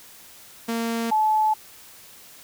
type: tone pair in turn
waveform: sawtooth / sine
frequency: 230 / 863.9 Hz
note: A#3 / A5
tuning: -23 / -32 cents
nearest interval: octave + major seventh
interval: 2291 cents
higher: second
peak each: -20 / -17 dBFS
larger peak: second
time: 0.68-1.11 / 1.11-1.54 s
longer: neither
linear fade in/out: 10 ms
effects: white hiss -47 dBFS RMS until 2.43 s